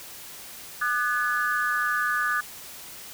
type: tone cluster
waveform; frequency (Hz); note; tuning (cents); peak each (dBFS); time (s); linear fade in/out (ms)
sine; 1212 / 1486 / 1706; D#6 / F#6 / G#6; -46 / +7 / +46; -27; 0.81-2.41; 10
effects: white hiss -42 dBFS RMS until 3.13 s